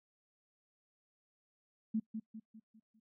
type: tone with echo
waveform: sine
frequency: 220 Hz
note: A3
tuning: in tune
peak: -30 dBFS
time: 1.94-2 s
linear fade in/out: 10 ms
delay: 200 ms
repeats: 5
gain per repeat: -7 dB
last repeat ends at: 3 s
effects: noise-tail reverb RT60 0.1 s tail -23 dB re dry